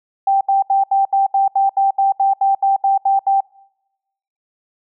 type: tone bursts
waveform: sine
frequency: 784 Hz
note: G5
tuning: in tune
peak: -11 dBFS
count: 15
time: 0.27-3.406 s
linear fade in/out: 5 ms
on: 140 ms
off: 74 ms
effects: noise-tail reverb RT60 1.0 s tail -26 dB re dry